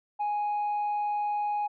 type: tone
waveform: sine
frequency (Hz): 830.6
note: G#5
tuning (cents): 0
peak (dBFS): -24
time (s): 0.19-1.68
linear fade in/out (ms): 20
effects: tanh soft clip ceiling -25 dBFS